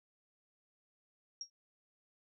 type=tone with exponential decay; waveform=sine; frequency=5600 Hz; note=F8; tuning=4 cents sharp; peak=-36 dBFS; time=1.41-1.5 s; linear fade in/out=2 ms; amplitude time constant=18 ms; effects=none